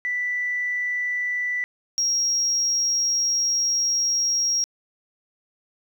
sine tone pair in turn, 1975.5 / 5610 Hz, B6 / F8, 0 / +7 cents, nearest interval octave + tritone, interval 1807 cents, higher second, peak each -22 / -18 dBFS, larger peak second, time 0.05-1.64 / 1.98-4.64 s, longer second, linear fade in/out 0 ms, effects tanh soft clip ceiling -16 dBFS + 10-bit

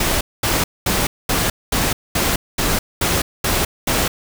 pink noise bursts, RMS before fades -18 dBFS, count 10, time 0-4.08 s, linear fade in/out 5 ms, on 210 ms, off 220 ms, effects none

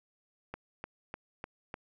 click train, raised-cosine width 0.5 ms, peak -24 dBFS, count 5, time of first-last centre 0.54-1.741 s, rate 3.33 Hz, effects none

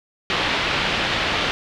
white low-pass noise, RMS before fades -22 dBFS, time 0.3-1.51 s, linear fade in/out 0 ms, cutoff 3600 Hz, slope 24 dB/octave, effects none

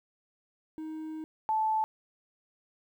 triangle / sine tone pair in turn, 314.1 / 873.1 Hz, D#4 / A5, +16 / -14 cents, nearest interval octave + tritone, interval 1770 cents, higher second, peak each -34 / -25 dBFS, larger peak second, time 0.78-1.24 / 1.49-1.84 s, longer first, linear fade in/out 0 ms, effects 11-bit

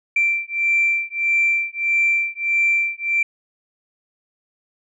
sine beating tone pair, 2349 / 2350.6 Hz, D7 / D7, 0 / +1 cents, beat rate 1.6 Hz, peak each -19 dBFS, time 0.16-3.23 s, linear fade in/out 5 ms, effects tanh soft clip ceiling -9 dBFS

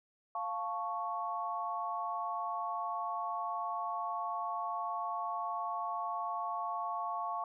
sine chord, F augmented, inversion none, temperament equal, 698.5 / 880 / 1108.7 Hz, F5 / A5 / C#6, 0 / 0 / 0 cents, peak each -39 / -40 / -37 dBFS, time 0.35-7.44 s, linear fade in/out 2 ms, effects none

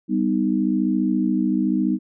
sine chord, G augmented, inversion none, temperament equal with one note detuned, 196 / 250.2 / 311.1 Hz, G3 / B3 / D#4, 0 / +23 / 0 cents, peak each -22 dBFS, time 0.08-1.99 s, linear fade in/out 50 ms, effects none

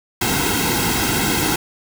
pink noise with comb filter, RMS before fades -19 dBFS, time 0.21-1.56 s, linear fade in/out 5 ms, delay 1.7 ms, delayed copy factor -0.9, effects none

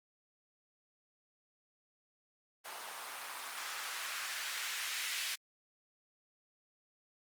blue noise with band-pass filter sweep, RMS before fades -41 dBFS, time 2.64-5.36 s, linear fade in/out 20 ms, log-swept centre 800 to 2300 Hz, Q 1.3, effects Opus 32 kbps

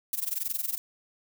violet noise with amplitude modulation, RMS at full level -28 dBFS, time 0.13-0.78 s, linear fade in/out 0 ms, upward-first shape sine, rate 21.7 Hz, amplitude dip 90%, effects none

